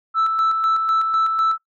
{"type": "tone with tremolo", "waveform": "sine", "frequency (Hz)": 1318.5, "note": "E6", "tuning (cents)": 0, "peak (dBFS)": -12, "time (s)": [0.14, 1.58], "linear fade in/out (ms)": 50, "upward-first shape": "square", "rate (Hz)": 4, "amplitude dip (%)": 45, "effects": ["noise-tail reverb RT60 0.1 s tail -19 dB re dry", "tanh soft clip ceiling -13 dBFS"]}